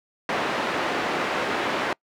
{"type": "band-pass noise", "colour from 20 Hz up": "pink", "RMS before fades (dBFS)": -26, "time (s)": [0.29, 1.93], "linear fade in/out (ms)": 2, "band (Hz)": [340, 2400], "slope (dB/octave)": 12, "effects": ["noise-tail reverb RT60 0.1 s tail -26 dB re dry"]}